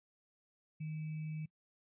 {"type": "tone with sample-and-hold", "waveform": "sine", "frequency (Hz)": 155.56, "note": "D#3", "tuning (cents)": 0, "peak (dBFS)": -38, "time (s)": [0.8, 1.46], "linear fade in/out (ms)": 10, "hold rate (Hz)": 2450, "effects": ["noise-tail reverb RT60 0.1 s tail -23 dB re dry", "resampled to 8000 Hz"]}